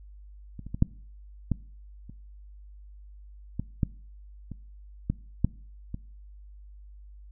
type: clicks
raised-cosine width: 5 ms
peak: -26 / -28 / -20 / -7 / -12 / -30 / -17 / -11 / -24 / -13 / -9 / -21 dBFS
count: 12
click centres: 0.593 / 0.666 / 0.745 / 0.824 / 1.517 / 2.096 / 3.596 / 3.832 / 4.517 / 5.1 / 5.446 / 5.944 s
effects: noise-tail reverb RT60 0.5 s tail -22 dB re dry + added 50 Hz sine -45 dBFS peak until 7.31 s